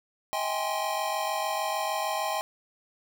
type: chord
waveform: square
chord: Ab major seventh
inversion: second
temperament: equal with one note detuned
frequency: 637.2 / 784 / 830.6 / 1046.5 Hz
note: Eb5 / G5 / Ab5 / C6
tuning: +41 / 0 / 0 / 0 cents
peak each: -34 dBFS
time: 0.33-2.41 s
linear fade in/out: 0 ms
effects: none